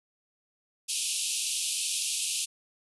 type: band-pass noise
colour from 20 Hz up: white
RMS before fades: -31 dBFS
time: 0.88-2.46 s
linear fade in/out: 20 ms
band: 2500 to 11000 Hz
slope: 96 dB/octave
effects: none